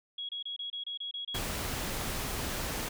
sine tone bursts, 3322 Hz, G#7, in tune, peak -35 dBFS, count 9, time 0.18-1.386 s, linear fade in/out 5 ms, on 110 ms, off 27 ms
pink noise, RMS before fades -35 dBFS, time 1.34-2.89 s, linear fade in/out 10 ms
effects none

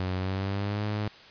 sawtooth tone with pitch glide, 92.5 to 105.03 Hz, F#2 to G#2, 0 to +20 cents, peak -24 dBFS, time 0-1.08 s, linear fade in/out 0 ms, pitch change +220 cents, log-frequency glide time 0.17-0.84 s, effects white hiss -50 dBFS RMS until 1.3 s + resampled to 11025 Hz

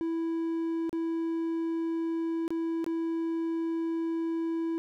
triangle tone with dropouts, 329.6 Hz, E4, in tune, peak -26 dBFS, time 0.01-4.78 s, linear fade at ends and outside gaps 0 ms, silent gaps 0.894-0.929 / 2.479-2.505 / 2.843-2.864 s, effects none

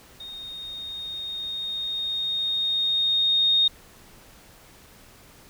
sine tone with level ramp, 3703 Hz, A#7, 12 cents flat, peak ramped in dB -36 to -16 dBFS, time 0.2-3.68 s, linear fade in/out 5 ms, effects pink hiss -51 dBFS RMS until 5.49 s

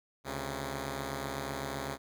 5% pulse tone pair together, 71.8 / 135.72 Hz, D2 / C#3, -39 / -36 cents, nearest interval major seventh, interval 1103 cents, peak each -28 / -26 dBFS, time 0.24-1.98 s, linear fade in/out 50 ms, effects none

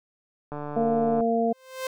click train, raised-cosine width 1 ms, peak -21 dBFS, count 102, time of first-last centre 0.52-1.207 s, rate 147 Hz
harmonic tone, 230 Hz, A#3, 23 cents flat, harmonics 1 / 2 / 3, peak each -25 / -25 / -25 dBFS, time 0.76-1.53 s, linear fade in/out 10 ms
sawtooth tone with exponential growth, 521 Hz, C5, 7 cents flat, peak -22 dBFS, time 1.48-1.87 s, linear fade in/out 2 ms, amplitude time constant 83 ms
effects none

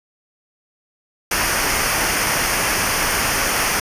pink noise with comb filter, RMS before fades -19 dBFS, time 1.31-3.8 s, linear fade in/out 5 ms, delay 0.26 ms, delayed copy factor -0.65, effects resampled to 32000 Hz

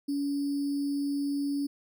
sine tone with sample-and-hold, 283.4 Hz, C#4, 38 cents sharp, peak -27 dBFS, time 0.08-1.67 s, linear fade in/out 10 ms, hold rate 4900 Hz, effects none

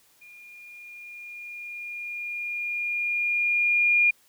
sine tone with level ramp, 2420 Hz, D#7, 49 cents flat, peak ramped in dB -46 to -16 dBFS, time 0.21-4.11 s, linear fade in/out 10 ms, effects white hiss -61 dBFS RMS until 4.28 s

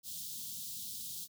white band-stop noise, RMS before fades -43 dBFS, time 0.03-1.28 s, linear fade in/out 50 ms, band 240 to 3300 Hz, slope 48 dB/octave, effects high-pass 100 Hz 12 dB/octave

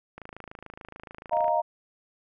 click train, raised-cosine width 0.5 ms, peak -26 dBFS, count 36, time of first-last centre 0.18-1.481 s, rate 26.9 Hz
sine chord, Eb suspended second, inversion none, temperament equal, 622.3 / 698.5 / 932.3 Hz, Eb5 / F5 / Bb5, 0 / 0 / 0 cents, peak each -26 dBFS, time 1.31-1.62 s, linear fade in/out 20 ms
effects none

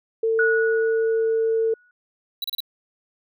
sine tone, 448.9 Hz, A4, 35 cents sharp, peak -18 dBFS, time 0.23-1.74 s, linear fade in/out 5 ms
sine tone with exponential decay, 1463 Hz, F#6, 20 cents flat, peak -17 dBFS, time 0.39-1.91 s, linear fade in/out 2 ms, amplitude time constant 330 ms
square tone bursts, 3931 Hz, B7, 9 cents flat, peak -25 dBFS, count 4, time 2.42-2.604 s, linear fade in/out 2 ms, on 22 ms, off 32 ms
effects none

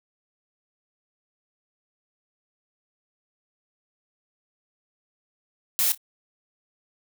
blue noise with echo, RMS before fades -22 dBFS, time 5.79-5.92 s, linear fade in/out 0 ms, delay 28 ms, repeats 2, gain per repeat -15 dB, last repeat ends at 5.976 s, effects none

